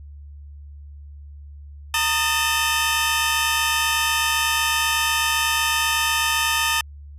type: tone cluster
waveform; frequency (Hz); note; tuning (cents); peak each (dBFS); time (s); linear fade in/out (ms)
sawtooth; 915 / 1238 / 1782 / 2610 / 3065; A#5 / D#6 / A6 / E7 / G7; -32 / -9 / +22 / -18 / -40; -22; 1.94-6.81; 2
effects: added 72 Hz sine -37 dBFS peak until 7.18 s + resampled to 32000 Hz